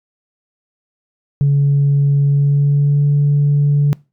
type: tone with pitch glide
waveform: sine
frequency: 141.5 to 144.39 Hz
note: C#3 to D3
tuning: +36 to -29 cents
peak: -8 dBFS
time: 1.41-3.93 s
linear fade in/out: 0 ms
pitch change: +35 cents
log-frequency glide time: 2.26-3.07 s
effects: noise-tail reverb RT60 0.3 s tail -25 dB re dry + tanh soft clip ceiling -7 dBFS